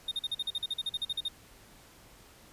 triangle tone bursts, 3681 Hz, A#7, 23 cents flat, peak -28 dBFS, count 16, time 0.08-1.284 s, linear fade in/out 5 ms, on 34 ms, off 44 ms, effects pink hiss -56 dBFS RMS until 2.52 s + resampled to 32000 Hz

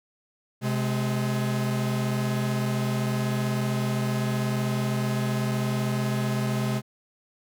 45% pulse tone pair together, 129.15 / 210 Hz, C3 / G#3, -22 / +19 cents, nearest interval minor sixth, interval 841 cents, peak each -26 / -28 dBFS, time 0.61-6.82 s, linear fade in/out 50 ms, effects none

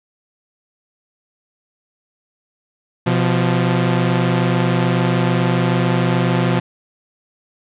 sawtooth tone pair together, 125.37 / 174.61 Hz, B2 / F3, +26 / 0 cents, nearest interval tritone, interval 574 cents, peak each -13 / -13 dBFS, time 3.06-6.6 s, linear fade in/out 10 ms, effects resampled to 8000 Hz + 7-bit

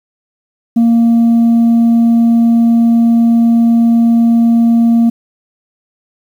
sine tone, 232 Hz, A#3, 8 cents flat, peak -3 dBFS, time 0.76-5.1 s, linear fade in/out 10 ms, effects tanh soft clip ceiling -5 dBFS + 7-bit

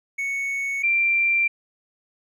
triangle / sine tone pair in turn, 2217 / 2362 Hz, C#7 / D7, 0 / +9 cents, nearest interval minor second, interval 109 cents, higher second, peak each -22 / -17 dBFS, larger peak second, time 0.18-0.83 / 0.83-1.48 s, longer neither, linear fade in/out 10 ms, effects none

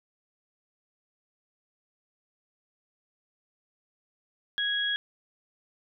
sine tone pair together, 1657 / 3314 Hz, G#6 / G#7, -4 / -4 cents, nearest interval octave, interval 1200 cents, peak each -29 / -28 dBFS, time 4.58-4.96 s, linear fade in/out 0 ms, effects none

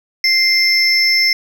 triangle tone pair together, 2093 / 5302 Hz, C7 / E8, 0 / +9 cents, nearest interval octave + major third, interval 1609 cents, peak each -12 dBFS, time 0.24-1.33 s, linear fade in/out 2 ms, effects none

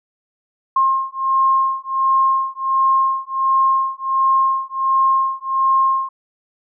sine beating tone pair, 1066 / 1067.4 Hz, C6 / C6, +32 / +34 cents, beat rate 1.4 Hz, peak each -17 dBFS, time 0.76-6.09 s, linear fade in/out 5 ms, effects none

